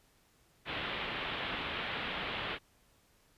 white low-pass noise, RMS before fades -38 dBFS, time 0.65-2.59 s, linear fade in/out 50 ms, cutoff 3500 Hz, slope 48 dB/octave, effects pink hiss -68 dBFS RMS until 3.37 s + resampled to 32000 Hz

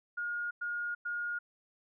sine tone bursts, 1428 Hz, F6, 38 cents sharp, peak -33 dBFS, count 3, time 0.17-1.39 s, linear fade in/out 10 ms, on 340 ms, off 100 ms, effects none

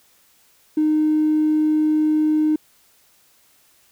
triangle tone with tanh clipping, 307.7 Hz, D#4, 19 cents flat, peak -14 dBFS, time 0.77-2.56 s, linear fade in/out 5 ms, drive 1 dB, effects white hiss -57 dBFS RMS until 3.91 s

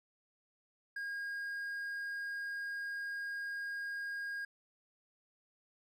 triangle tone, 1627 Hz, G#6, 36 cents flat, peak -36 dBFS, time 0.96-4.45 s, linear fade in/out 5 ms, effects none

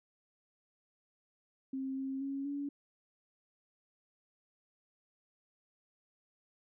sine tone with pitch steps, 266.3 / 267.9 / 274.8 / 284 Hz, C4 / C4 / C#4 / C#4, +31 / +41 / -15 / +42 cents, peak -35 dBFS, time 1.73-2.69 s, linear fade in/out 5 ms, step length 240 ms, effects none

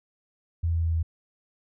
sine tone with pitch steps, 83.6 / 82.97 / 82.35 / 81.74 Hz, E2 / E2 / E2 / E2, +25 / +12 / -1 / -14 cents, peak -22 dBFS, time 0.63-1.03 s, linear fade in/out 10 ms, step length 100 ms, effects none

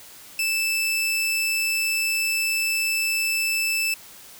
sawtooth tone, 2637 Hz, E7, in tune, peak -18 dBFS, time 0.39-3.94 s, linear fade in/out 2 ms, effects white hiss -45 dBFS RMS until 4.39 s

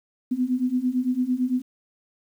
sine beating tone pair, 246.9 / 255.8 Hz, B3 / C4, 0 / -39 cents, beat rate 8.9 Hz, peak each -25 / -23 dBFS, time 0.31-1.62 s, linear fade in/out 10 ms, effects 9-bit

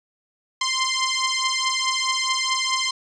10% pulse beating tone pair, 1042 / 1046.7 Hz, C6 / C6, -7 / 0 cents, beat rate 4.7 Hz, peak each -15 dBFS, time 0.61-2.91 s, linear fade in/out 5 ms, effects resampled to 22050 Hz

